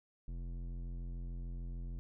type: tone with low-pass filter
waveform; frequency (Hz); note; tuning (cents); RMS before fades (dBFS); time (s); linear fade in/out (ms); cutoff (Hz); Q
square; 43.42; F1; -9; -42; 0.28-1.99; 0; 220; 0.85
effects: none